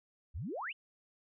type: exponential sweep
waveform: sine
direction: up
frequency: 60.2 to 3136 Hz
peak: -37 dBFS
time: 0.34-0.73 s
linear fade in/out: 20 ms
effects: none